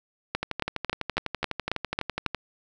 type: two click trains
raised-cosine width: 0.3 ms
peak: -9 / -12 dBFS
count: 8 / 24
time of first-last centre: 0.35-2.263 / 0.43-2.347 s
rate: 3.66 / 12 Hz
effects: none